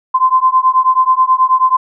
sine beating tone pair, 1030 / 1039.3 Hz, C6 / C6, -28 / -12 cents, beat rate 9.3 Hz, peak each -11 dBFS, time 0.14-1.77 s, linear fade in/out 10 ms, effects none

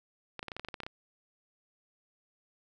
clicks, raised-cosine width 0.3 ms, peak -23 dBFS, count 12, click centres 0.393 / 0.429 / 0.483 / 0.518 / 0.566 / 0.596 / 0.648 / 0.686 / 0.742 / 0.803 / 0.834 / 0.865 s, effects none

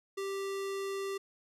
square tone, 392 Hz, G4, in tune, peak -35 dBFS, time 0.17-1.18 s, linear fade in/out 10 ms, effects low-pass 12000 Hz 12 dB/octave

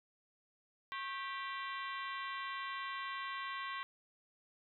harmonic tone with a mistuned harmonic, 392 Hz, G4, in tune, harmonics 3 / 4 / 5 / 6 / 7 / 8 / 9 / 10, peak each -42 / -48 / -46 / -51 / -54 / -52 / -55 / -56 dBFS, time 0.92-3.83 s, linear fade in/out 0 ms, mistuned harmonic 3, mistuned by -130 cents, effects none

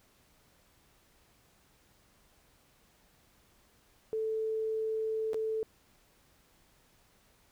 sine tone with dropouts, 440 Hz, A4, in tune, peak -30 dBFS, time 4.13-5.63 s, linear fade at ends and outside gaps 0 ms, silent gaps 5.333-5.344 s, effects pink hiss -66 dBFS RMS until 7.51 s

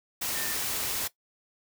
sine tone in noise, 1799 Hz, A6, 38 cents sharp, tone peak -39 dBFS, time 0.35-0.55 s, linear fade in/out 10 ms, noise white, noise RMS -31 dBFS, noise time 0.21-1.08 s, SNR -11 dB, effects noise-tail reverb RT60 0.1 s tail -17 dB re dry

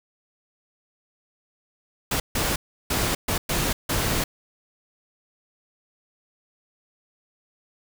pink noise bursts at uneven times, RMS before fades -24 dBFS, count 6, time 2.11-2.2 / 2.35-2.56 / 2.9-3.15 / 3.28-3.38 / 3.49-3.73 / 3.89-4.24 s, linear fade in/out 5 ms, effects none

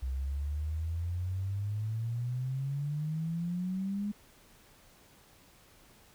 sine exponential sweep, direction up, 63.7 to 208.7 Hz, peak -31 dBFS, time 0.02-4.12 s, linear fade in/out 10 ms, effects pink hiss -60 dBFS RMS until 6.14 s

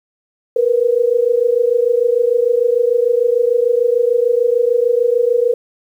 sine tone pair together, 466.2 / 492.9 Hz, A#4 / B4, 0 / -3 cents, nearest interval minor second, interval 97 cents, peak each -14 dBFS, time 0.56-5.54 s, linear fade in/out 5 ms, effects 8-bit

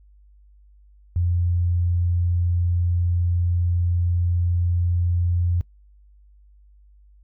sine tone, 87.31 Hz, F2, in tune, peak -18 dBFS, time 1.16-5.61 s, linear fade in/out 0 ms, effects noise-tail reverb RT60 0.1 s tail -21 dB re dry + added 50 Hz sine -49 dBFS peak until 7.23 s

